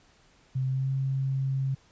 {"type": "tone with pitch glide", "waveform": "sine", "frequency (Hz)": [131, 134.45], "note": ["C3", "C3"], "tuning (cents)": [2, 47], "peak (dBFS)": -25, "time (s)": [0.55, 1.75], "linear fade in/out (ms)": 10, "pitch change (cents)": 45, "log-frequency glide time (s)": [0.66, 0.91], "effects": ["pink hiss -61 dBFS RMS until 1.91 s", "resampled to 16000 Hz"]}